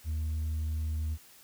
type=tone with tanh clipping; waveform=triangle; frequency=78 Hz; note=D#2; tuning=5 cents sharp; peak=-30 dBFS; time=0.04-1.18 s; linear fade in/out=50 ms; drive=7 dB; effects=white hiss -56 dBFS RMS until 1.43 s